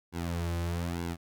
sawtooth tone with flanger, 85.5 Hz, F2, 36 cents flat, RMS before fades -33 dBFS, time 0.12-1.17 s, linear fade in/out 50 ms, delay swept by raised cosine 1.6 to 4.4 ms, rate 1.1 Hz, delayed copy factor -0.85, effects none

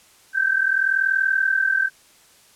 sine tone pair together, 1547 / 1587.7 Hz, G6 / G6, -23 / +22 cents, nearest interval unison, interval 45 cents, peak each -19 / -21 dBFS, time 0.33-1.9 s, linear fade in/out 50 ms, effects white hiss -53 dBFS RMS until 2.55 s + low-pass 11000 Hz 12 dB/octave

